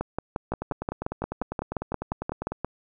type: two click trains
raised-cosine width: 1 ms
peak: -13 / -16 dBFS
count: 16 / 21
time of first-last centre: 0.01-2.646 / 0.52-2.52 s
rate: 5.69 / 10 Hz
effects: none

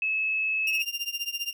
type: tone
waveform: sine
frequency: 2592 Hz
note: E7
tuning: 30 cents flat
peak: -24 dBFS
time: 0.02-0.82 s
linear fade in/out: 2 ms
type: tone with tremolo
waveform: 30% pulse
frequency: 2794 Hz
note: F7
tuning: in tune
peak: -23 dBFS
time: 0.67-1.53 s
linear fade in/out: 2 ms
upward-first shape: triangle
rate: 15 Hz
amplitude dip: 95%
effects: none

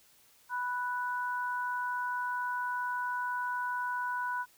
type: tone pair together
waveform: sine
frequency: 987.8 / 1481 Hz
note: B5 / F#6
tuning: 0 / +1 cents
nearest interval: perfect fifth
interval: 701 cents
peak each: -33 / -35 dBFS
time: 0.49-4.46 s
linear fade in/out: 50 ms
effects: white hiss -63 dBFS RMS until 4.57 s

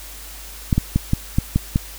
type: clicks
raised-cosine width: 5 ms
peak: -3 dBFS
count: 7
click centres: 0.728 / 0.78 / 0.96 / 1.134 / 1.385 / 1.56 / 1.759 s
effects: added 50 Hz sine -38 dBFS peak until 1.98 s + white hiss -38 dBFS RMS until 1.98 s

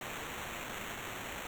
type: noise with sample-and-hold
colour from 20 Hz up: violet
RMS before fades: -42 dBFS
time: 0.01-1.47 s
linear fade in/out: 2 ms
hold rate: 4900 Hz
effects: none

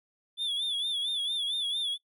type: tone with vibrato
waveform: triangle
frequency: 3464 Hz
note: A7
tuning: 28 cents flat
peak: -27 dBFS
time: 0.37-1.98 s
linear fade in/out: 50 ms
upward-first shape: sine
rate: 4.4 Hz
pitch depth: 86 cents each way
effects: noise-tail reverb RT60 0.1 s tail -22 dB re dry

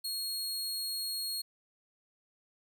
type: tone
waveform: sawtooth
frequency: 4297 Hz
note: C8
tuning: 45 cents sharp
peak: -31 dBFS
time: 0.04-1.42 s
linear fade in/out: 10 ms
effects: 12-bit

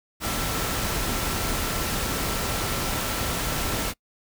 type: tone in noise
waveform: sine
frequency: 1341 Hz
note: E6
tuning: 29 cents sharp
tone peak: -38 dBFS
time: 0.2-3.94 s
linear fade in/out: 50 ms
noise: pink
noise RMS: -27 dBFS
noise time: 0.2-3.94 s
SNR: -14 dB
effects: noise-tail reverb RT60 0.1 s tail -24 dB re dry

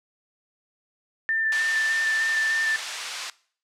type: tone with vibrato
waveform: sine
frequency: 1781 Hz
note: A6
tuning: 21 cents sharp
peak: -21 dBFS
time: 1.29-2.76 s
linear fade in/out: 0 ms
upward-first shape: square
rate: 3.3 Hz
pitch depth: 11 cents each way
type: band-pass noise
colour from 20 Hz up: white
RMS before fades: -34 dBFS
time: 1.52-3.3 s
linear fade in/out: 2 ms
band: 930 to 5600 Hz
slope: 12 dB/octave
effects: noise-tail reverb RT60 0.5 s tail -21 dB re dry + low-pass 10000 Hz 12 dB/octave

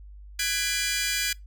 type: chord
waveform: 15% pulse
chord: G# half-diminished seventh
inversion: third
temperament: just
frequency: 1495.1 / 1661.2 / 1993.5 / 2392 Hz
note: F#6 / G#6 / B6 / D7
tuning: +18 / 0 / +16 / +31 cents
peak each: -27 / -23 / -27 / -22 dBFS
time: 0.39-1.33 s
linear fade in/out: 5 ms
effects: noise-tail reverb RT60 0.2 s tail -25 dB re dry + added 50 Hz sine -42 dBFS peak until 1.46 s

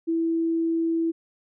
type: tone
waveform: sine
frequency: 329.6 Hz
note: E4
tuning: in tune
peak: -21 dBFS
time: 0.07-1.12 s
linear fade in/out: 20 ms
effects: none

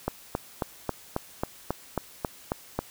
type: click train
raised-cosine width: 1 ms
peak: -12 dBFS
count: 11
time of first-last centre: 0.08-2.79 s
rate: 3.69 Hz
effects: white hiss -50 dBFS RMS until 2.9 s

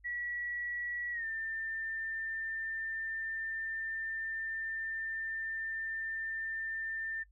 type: tone with pitch glide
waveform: sine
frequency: 1933 to 1793.2 Hz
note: B6 to A6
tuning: -38 to +32 cents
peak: -35 dBFS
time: 0.04-7.24 s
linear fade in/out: 20 ms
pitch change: -130 cents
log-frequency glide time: 1.12-1.25 s
effects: noise-tail reverb RT60 0.1 s tail -26 dB re dry + added 50 Hz sine -60 dBFS peak until 7.31 s

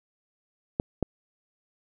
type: clicks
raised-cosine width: 2 ms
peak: -11 dBFS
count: 2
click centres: 0.799 / 1.027 s
effects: none

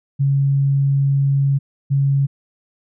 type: tone pair in turn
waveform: sine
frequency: 138.59 / 138.59 Hz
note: C#3 / C#3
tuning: 0 / 0 cents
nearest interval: unison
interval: 0 cents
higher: neither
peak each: -13 dBFS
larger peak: neither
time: 0.19-1.59 / 1.9-2.27 s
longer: first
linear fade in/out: 20 ms
effects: none

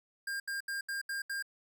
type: tone bursts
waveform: square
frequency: 1605 Hz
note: G6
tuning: 40 cents sharp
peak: -35 dBFS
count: 6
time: 0.27-1.425 s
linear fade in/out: 5 ms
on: 130 ms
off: 75 ms
effects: none

